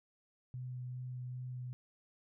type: tone with vibrato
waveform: sine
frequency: 125.8 Hz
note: B2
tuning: 32 cents sharp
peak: -40 dBFS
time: 0.54-1.73 s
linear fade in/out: 0 ms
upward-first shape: sine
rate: 2.5 Hz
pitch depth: 11 cents each way
effects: none